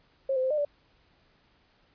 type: tone with pitch steps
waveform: sine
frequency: 538 / 515 / 522 / 605 / 581 Hz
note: C5 / C5 / C5 / D#5 / D5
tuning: +48 / -28 / -4 / -49 / -19 cents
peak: -24 dBFS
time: 0.29-0.65 s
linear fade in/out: 5 ms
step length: 72 ms
effects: pink hiss -65 dBFS RMS until 1.94 s + resampled to 11025 Hz